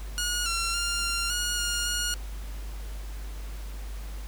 10% pulse tone with pitch steps, 1442 / 1365 / 1396 / 1387 / 1441 / 1422 / 1437 Hz, F#6 / F6 / F6 / F6 / F#6 / F6 / F6, -45 / -40 / -1 / -12 / -46 / +31 / +49 cents, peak -18 dBFS, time 0.18-2.14 s, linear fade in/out 0 ms, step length 280 ms, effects added 50 Hz sine -34 dBFS peak until 4.27 s + pink hiss -48 dBFS RMS until 4.27 s

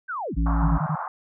sine linear sweep, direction down, 1600 to 35.03 Hz, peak -27 dBFS, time 0.08-0.36 s, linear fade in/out 20 ms
harmonic tone, 55.9 Hz, A1, 28 cents sharp, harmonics 1 / 3 / 5, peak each -20 / -27 / -29 dBFS, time 0.36-0.79 s, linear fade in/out 20 ms
white band-pass noise, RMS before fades -31 dBFS, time 0.46-1.08 s, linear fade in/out 2 ms, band 670 to 1300 Hz, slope 48 dB/octave
sine tone bursts, 155.56 Hz, D#3, in tune, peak -22 dBFS, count 4, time 0.62-0.956 s, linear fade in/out 10 ms, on 66 ms, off 24 ms
effects none

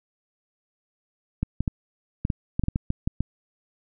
clicks, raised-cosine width 5 ms, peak -11 dBFS, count 12, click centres 1.43 / 1.606 / 1.678 / 2.251 / 2.302 / 2.595 / 2.637 / 2.684 / 2.759 / 2.904 / 3.075 / 3.206 s, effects none

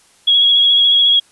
sine tone with vibrato, 3322 Hz, G#7, in tune, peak -8 dBFS, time 0.27-1.2 s, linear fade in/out 10 ms, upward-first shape triangle, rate 14 Hz, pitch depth 29 cents each way, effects white hiss -51 dBFS RMS until 1.31 s + resampled to 24000 Hz

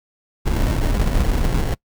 brown noise with sample-and-hold, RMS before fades -18 dBFS, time 0.45-1.75 s, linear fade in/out 20 ms, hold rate 1225 Hz, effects noise-tail reverb RT60 0.1 s tail -25 dB re dry

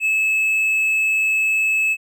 triangle tone, 2599 Hz, E7, 25 cents flat, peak -14 dBFS, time 0-1.97 s, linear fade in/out 50 ms, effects none

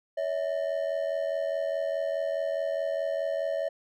triangle ring-modulated tone, 605 Hz, D#5, 49 cents flat, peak -22 dBFS, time 0.17-3.69 s, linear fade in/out 10 ms, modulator 42.4 Hz, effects none

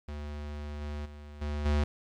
square tone with level steps, 73.8 Hz, D2, 9 cents sharp, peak -37 / -35 / -44 / -32 / -25 dBFS, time 0.08-1.84 s, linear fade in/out 5 ms, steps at 0.81 / 1.05 / 1.41 / 1.65 s, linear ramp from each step 10 ms, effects low-pass 5000 Hz 12 dB/octave + 11-bit

